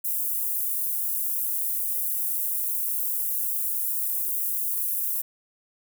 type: high-pass noise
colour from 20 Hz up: pink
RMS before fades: -27 dBFS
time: 0.04-5.22 s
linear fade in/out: 10 ms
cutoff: 12000 Hz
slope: 24 dB/octave
effects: none